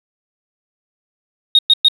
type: tone bursts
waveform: sine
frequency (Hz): 3729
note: A#7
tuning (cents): 0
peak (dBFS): -5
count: 3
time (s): 1.55-1.884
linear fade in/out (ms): 2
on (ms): 38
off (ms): 110
effects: tanh soft clip ceiling -2 dBFS